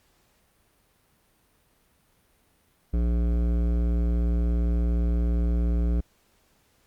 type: tone with hard clipping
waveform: triangle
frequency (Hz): 58.6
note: A#1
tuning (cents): +10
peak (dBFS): -23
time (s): 2.93-6.01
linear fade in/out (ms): 10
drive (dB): 18
effects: pink hiss -65 dBFS RMS until 6.86 s + Opus 48 kbps